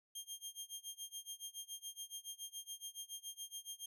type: tone with tremolo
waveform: 15% pulse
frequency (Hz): 3200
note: G7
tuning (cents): +35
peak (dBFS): -36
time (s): 0.15-3.86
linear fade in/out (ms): 5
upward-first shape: sine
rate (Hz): 7.1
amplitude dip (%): 95
effects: none